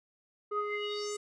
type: tone with low-pass filter sweep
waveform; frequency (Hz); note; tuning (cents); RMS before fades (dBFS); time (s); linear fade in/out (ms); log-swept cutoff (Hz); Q
square; 415.3; G#4; 0; -35; 0.51-1.17; 10; 1000 to 8300; 6.5
effects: none